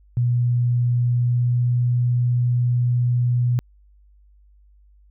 sine tone with pitch glide, 121.5 to 122.27 Hz, B2 to B2, -28 to -17 cents, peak -16 dBFS, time 0.17-3.59 s, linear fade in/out 0 ms, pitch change +11 cents, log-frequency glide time 0.97-1.73 s, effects added 50 Hz sine -50 dBFS peak until 5.1 s

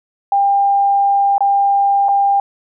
sine tone with dropouts, 798 Hz, G5, 31 cents sharp, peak -10 dBFS, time 0.32-2.4 s, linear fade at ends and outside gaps 2 ms, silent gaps 1.381-1.406 / 2.085-2.089 s, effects none

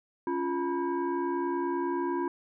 sine tone with frequency modulation, 349.2 Hz, F4, in tune, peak -27 dBFS, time 0.27-2.28 s, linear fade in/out 2 ms, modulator 629 Hz, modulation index 1.1, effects none

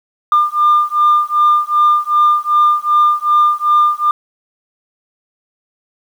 sine beating tone pair, 1200 / 1202.6 Hz, D6 / D6, +37 / +41 cents, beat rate 2.6 Hz, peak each -11 dBFS, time 0.32-4.11 s, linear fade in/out 2 ms, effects tanh soft clip ceiling -4 dBFS + 7-bit

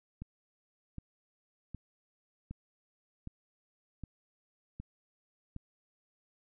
click train, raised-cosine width 5 ms, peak -29 dBFS, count 8, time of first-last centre 0.22-5.564 s, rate 1.31 Hz, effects none

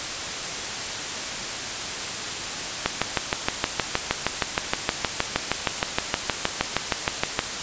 click train, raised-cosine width 0.3 ms, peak -3 dBFS, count 30, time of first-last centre 2.86-7.391 s, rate 6.4 Hz, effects white hiss -29 dBFS RMS until 7.62 s + resampled to 16000 Hz

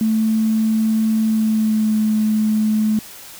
triangle tone with pitch glide, 220 to 215.5 Hz, A3 to A3, 0 to -36 cents, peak -10 dBFS, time 0.01-2.99 s, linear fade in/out 2 ms, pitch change -36 cents, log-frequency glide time 1.23-1.98 s, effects tanh soft clip ceiling -12 dBFS + white hiss -38 dBFS RMS until 3.39 s

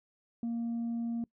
sine tone, 233.1 Hz, A#3, in tune, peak -29 dBFS, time 0.43-1.24 s, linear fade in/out 2 ms, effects noise-tail reverb RT60 0.1 s tail -25 dB re dry + tanh soft clip ceiling -30 dBFS

